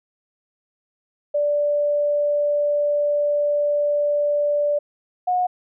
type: tone pair in turn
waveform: sine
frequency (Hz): 585 / 726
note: D5 / F#5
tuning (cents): -7 / -33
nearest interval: major third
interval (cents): 374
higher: second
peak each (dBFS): -17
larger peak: neither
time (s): 1.34-4.79 / 5.27-5.47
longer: first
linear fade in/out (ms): 10
effects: none